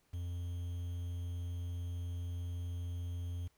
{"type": "tone with quantisation", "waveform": "triangle", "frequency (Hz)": 87.31, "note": "F2", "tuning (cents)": 0, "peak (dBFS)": -35, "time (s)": [0.13, 3.48], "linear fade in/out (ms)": 10, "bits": 10, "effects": ["pink hiss -74 dBFS RMS until 3.57 s"]}